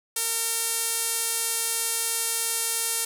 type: tone with band-pass filter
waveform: sawtooth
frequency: 457.1 Hz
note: A#4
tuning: 34 cents flat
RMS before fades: -27 dBFS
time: 0.16-3.05 s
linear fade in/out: 5 ms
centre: 10000 Hz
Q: 1.6
effects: none